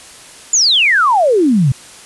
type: exponential sweep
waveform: sine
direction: down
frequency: 7260 to 121.1 Hz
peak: -8 dBFS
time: 0.53-1.72 s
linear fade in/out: 5 ms
effects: white hiss -37 dBFS RMS until 2.05 s + resampled to 24000 Hz